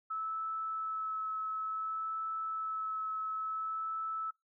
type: tone with vibrato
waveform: sine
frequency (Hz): 1303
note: E6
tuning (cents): -20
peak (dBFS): -34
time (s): 0.1-4.31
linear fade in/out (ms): 10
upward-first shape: sine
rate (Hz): 0.57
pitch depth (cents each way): 11
effects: noise-tail reverb RT60 0.2 s tail -24 dB re dry